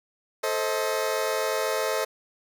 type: chord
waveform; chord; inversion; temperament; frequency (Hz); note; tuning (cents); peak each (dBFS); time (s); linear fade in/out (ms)
sawtooth; A diminished; none; just; 440 / 528 / 633.6; A4 / C5 / Eb5; 0 / +16 / +31; -25; 0.43-2.05; 10
effects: none